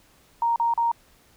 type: tone bursts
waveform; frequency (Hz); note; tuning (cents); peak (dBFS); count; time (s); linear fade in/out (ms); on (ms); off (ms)
sine; 932.3; A#5; 0; -19; 3; 0.42-0.916; 2; 140; 38
effects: pink hiss -58 dBFS RMS until 1.36 s